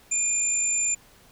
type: tone pair together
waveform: sine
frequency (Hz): 2430 / 7171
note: D#7 / A8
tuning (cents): -42 / +32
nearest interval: octave + perfect fifth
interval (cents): 1874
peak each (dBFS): -32 / -22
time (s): 0.11-0.95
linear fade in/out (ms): 10
effects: pink hiss -55 dBFS RMS until 1.31 s